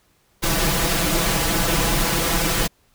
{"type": "noise with comb filter", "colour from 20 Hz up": "pink", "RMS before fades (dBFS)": -20, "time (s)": [0.42, 2.68], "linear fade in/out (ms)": 20, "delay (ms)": 6, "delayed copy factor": 1, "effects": ["pink hiss -61 dBFS RMS until 2.94 s"]}